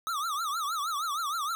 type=tone with vibrato; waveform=square; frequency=1244.5 Hz; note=D#6; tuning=in tune; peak=-30 dBFS; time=0.07-1.55 s; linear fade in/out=0 ms; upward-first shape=triangle; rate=6.4 Hz; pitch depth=210 cents each way; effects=none